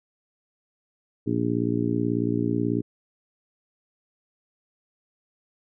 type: harmonic tone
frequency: 58.27 Hz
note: A#1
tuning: in tune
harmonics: 2 / 3 / 4 / 5 / 6 / 7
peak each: -29 / -32 / -28 / -26 / -32 / -31 dBFS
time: 1.26-2.82 s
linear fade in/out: 20 ms
effects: none